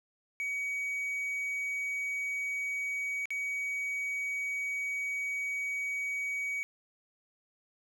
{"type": "tone with dropouts", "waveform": "triangle", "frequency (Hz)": 2260, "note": "C#7", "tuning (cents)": 33, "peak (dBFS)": -30, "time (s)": [0.4, 6.63], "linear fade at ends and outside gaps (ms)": 0, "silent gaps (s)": [3.256, 3.305], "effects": []}